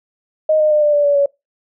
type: tone with pitch steps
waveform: sine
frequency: 622.3 / 612.3 / 602.5 / 592.8 / 583.3 / 574 / 564.7 Hz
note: D#5 / D#5 / D5 / D5 / D5 / D5 / C#5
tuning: 0 / -28 / +44 / +16 / -12 / -40 / +32 cents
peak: -10 dBFS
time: 0.49-1.26 s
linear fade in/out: 5 ms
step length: 110 ms
effects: noise-tail reverb RT60 0.2 s tail -23 dB re dry